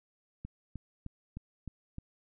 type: click train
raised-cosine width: 5 ms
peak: -28 dBFS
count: 6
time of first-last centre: 0.45-1.984 s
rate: 3.26 Hz
effects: none